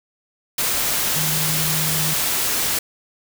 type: tone in noise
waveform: sine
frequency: 155.56 Hz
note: D#3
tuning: in tune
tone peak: -25 dBFS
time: 1.16-2.14 s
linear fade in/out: 5 ms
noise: white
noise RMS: -21 dBFS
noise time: 0.58-2.79 s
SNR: -7 dB
effects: none